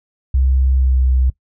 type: tone with pitch glide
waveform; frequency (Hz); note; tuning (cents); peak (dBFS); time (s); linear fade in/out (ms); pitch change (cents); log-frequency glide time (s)
sine; 65.5 to 64.15; C2 to C2; +2 to -34; -11; 0.34-1.3; 5; -36; 0.74-0.97
effects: noise-tail reverb RT60 0.1 s tail -19 dB re dry